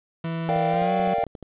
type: tone with pitch glide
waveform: 40% pulse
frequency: 164.81 to 184.99 Hz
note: E3 to F#3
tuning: 0 to 0 cents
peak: -25 dBFS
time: 0.24-1.14 s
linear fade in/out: 5 ms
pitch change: +200 cents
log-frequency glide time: 0.68-0.93 s
type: chord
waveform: triangle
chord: G minor seventh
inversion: first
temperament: equal with one note detuned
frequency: 462.4 / 587.3 / 698.5 / 784 Hz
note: Bb4 / D5 / F5 / G5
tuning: -14 / 0 / 0 / 0 cents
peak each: -27 / -26 / -23 / -24 dBFS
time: 0.49-1.24 s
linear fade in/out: 0 ms
type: clicks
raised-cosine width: 2 ms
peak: -25 dBFS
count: 10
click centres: 0.562 / 0.74 / 0.82 / 0.998 / 1.077 / 1.184 / 1.236 / 1.267 / 1.352 / 1.427 s
effects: resampled to 8000 Hz + 8-bit